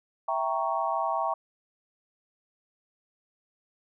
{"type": "chord", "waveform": "sine", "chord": "E diminished seventh", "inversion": "none", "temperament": "equal", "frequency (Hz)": [659.3, 784, 932.3, 1108.7], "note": ["E5", "G5", "Bb5", "Db6"], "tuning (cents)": [0, 0, 0, 0], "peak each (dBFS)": -31, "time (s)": [0.28, 1.34], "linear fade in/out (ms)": 5, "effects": []}